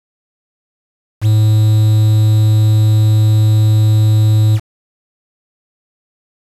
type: tone with quantisation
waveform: triangle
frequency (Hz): 107.9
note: A2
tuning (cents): -33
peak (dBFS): -5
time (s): 1.21-4.6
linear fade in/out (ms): 50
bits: 5
effects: resampled to 32000 Hz